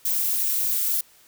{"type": "noise with amplitude modulation", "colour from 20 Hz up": "violet", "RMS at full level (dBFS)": -20, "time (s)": [0.05, 1.01], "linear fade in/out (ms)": 5, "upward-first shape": "sine", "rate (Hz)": 291, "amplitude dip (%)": 80, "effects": ["white hiss -55 dBFS RMS until 1.27 s"]}